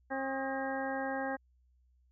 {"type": "harmonic tone with a mistuned harmonic", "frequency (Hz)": 268.2, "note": "C4", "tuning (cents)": 43, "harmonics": [1, 2, 3, 4, 5, 6, 7], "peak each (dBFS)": [-39, -38, -38, -47, -50, -41, -45], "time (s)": [0.1, 1.37], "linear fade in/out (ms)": 20, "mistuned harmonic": 5, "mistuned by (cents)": -100, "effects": ["added 62 Hz sine -65 dBFS peak until 2.11 s"]}